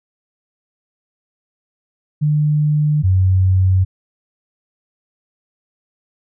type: tone pair in turn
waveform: sine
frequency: 150 / 93.68 Hz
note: D3 / F#2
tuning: +37 / +22 cents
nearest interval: minor sixth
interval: 815 cents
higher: first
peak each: -12 / -10 dBFS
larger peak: second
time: 2.21-3.03 / 3.03-3.85 s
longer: neither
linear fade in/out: 20 ms
effects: none